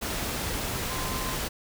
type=tone in noise; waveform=sine; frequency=1037 Hz; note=C6; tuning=16 cents flat; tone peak=-37 dBFS; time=0.89-1.37 s; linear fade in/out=20 ms; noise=pink; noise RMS=-31 dBFS; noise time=0.01-1.49 s; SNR=-9 dB; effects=none